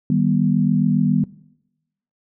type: chord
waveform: sine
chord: Eb augmented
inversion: none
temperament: equal with one note detuned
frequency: 155.56 / 196 / 243.1 Hz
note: Eb3 / G3 / B3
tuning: 0 / 0 / -27 cents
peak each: -19 dBFS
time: 0.1-1.24 s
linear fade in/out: 2 ms
effects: noise-tail reverb RT60 0.9 s tail -21 dB re dry